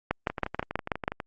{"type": "two click trains", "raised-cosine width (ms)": 0.5, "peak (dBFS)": [-10, -17], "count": [7, 12], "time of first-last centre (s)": [[0.11, 1.079], [0.3, 1.202]], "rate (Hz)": [6.19, 12.2], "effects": ["Opus 48 kbps"]}